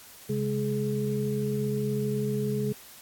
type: tone cluster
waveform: sine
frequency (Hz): 134.2 / 206.7 / 421.9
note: C3 / G#3 / G#4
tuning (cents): +44 / -8 / +27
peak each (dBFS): -30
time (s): 0.29-2.73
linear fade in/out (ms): 10
effects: white hiss -49 dBFS RMS until 3.01 s + AAC 64 kbps